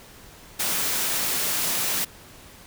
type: high-pass noise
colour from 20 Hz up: white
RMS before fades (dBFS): -25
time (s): 0.59-2.05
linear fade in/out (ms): 10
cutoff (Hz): 120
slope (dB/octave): 96
effects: pink hiss -47 dBFS RMS until 2.66 s